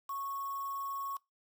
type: tone with quantisation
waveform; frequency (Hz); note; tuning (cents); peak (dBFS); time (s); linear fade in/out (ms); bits
sine; 1103; C#6; -9; -36; 0.09-1.17; 5; 8
effects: noise-tail reverb RT60 0.2 s tail -23 dB re dry